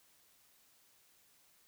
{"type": "silence", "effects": ["white hiss -68 dBFS RMS until 1.67 s"]}